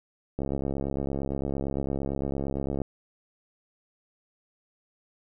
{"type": "click train", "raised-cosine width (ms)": 2, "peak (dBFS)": -17, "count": 168, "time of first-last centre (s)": [0.39, 2.817], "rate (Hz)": 68.8, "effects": []}